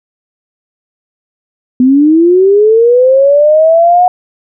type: linear sweep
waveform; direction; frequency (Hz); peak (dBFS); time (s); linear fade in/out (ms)
sine; up; 246.9 to 731; -3; 1.8-4.08; 2
effects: none